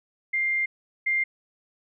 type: tone pair in turn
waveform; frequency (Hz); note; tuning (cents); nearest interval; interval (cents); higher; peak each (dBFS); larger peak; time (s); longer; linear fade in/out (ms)
sine; 2100 / 2100; C7 / C7; +6 / +6; unison; 0; neither; -22 / -21; second; 0.33-0.66 / 1.06-1.24; first; 10
effects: none